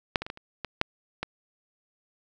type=clicks; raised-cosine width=0.3 ms; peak=-6 / -17 / -22 / -18 / -29 / -16 / -6 / -14 dBFS; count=8; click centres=0.158 / 0.22 / 0.265 / 0.301 / 0.374 / 0.647 / 0.814 / 1.23 s; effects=none